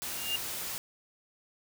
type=noise; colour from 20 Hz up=white; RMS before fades=-37 dBFS; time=0.02-0.78 s; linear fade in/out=0 ms
type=tone with exponential growth; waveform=sine; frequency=2810 Hz; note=F7; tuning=10 cents sharp; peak=-26 dBFS; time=0.04-0.36 s; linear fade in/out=5 ms; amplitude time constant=69 ms
effects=none